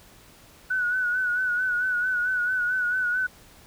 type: tone with vibrato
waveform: sine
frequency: 1480 Hz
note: F#6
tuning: in tune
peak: -22 dBFS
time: 0.7-3.27 s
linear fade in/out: 10 ms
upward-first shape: sine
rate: 4.5 Hz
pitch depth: 49 cents each way
effects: pink hiss -52 dBFS RMS until 3.66 s